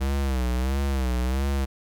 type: tone with vibrato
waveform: square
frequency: 65.41 Hz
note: C2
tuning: in tune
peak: -23 dBFS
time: 0-1.66 s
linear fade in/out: 20 ms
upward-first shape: sine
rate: 1.5 Hz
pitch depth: 110 cents each way
effects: none